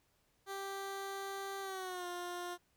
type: tone with pitch glide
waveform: 15% pulse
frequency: 392 to 353.3 Hz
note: G4 to F4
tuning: 0 to +20 cents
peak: -34 dBFS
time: 0.46-2.58 s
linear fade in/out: 50 ms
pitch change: -180 cents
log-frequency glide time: 1.61-2.07 s
effects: pink hiss -75 dBFS RMS until 2.76 s